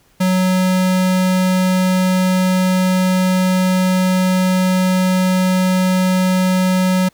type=tone; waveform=square; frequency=185 Hz; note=F#3; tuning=in tune; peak=-13 dBFS; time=0.2-7.09 s; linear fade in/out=10 ms; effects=pink hiss -55 dBFS RMS until 7.13 s